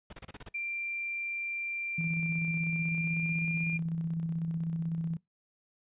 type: noise bursts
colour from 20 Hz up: pink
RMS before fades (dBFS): -44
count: 7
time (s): 0.1-0.49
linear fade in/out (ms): 5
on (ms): 30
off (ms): 30
type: tone with pitch glide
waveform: sine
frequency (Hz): 2367 to 2399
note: D7 to D7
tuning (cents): +13 to +36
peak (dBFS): -32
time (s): 0.54-3.78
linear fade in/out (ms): 10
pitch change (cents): +23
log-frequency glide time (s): 2.58-3.57
type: tone with tremolo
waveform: sine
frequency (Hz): 164.81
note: E3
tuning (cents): 0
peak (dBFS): -29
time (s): 1.98-5.17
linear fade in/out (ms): 5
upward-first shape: square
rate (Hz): 16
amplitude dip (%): 35
effects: noise-tail reverb RT60 0.2 s tail -23 dB re dry + resampled to 8000 Hz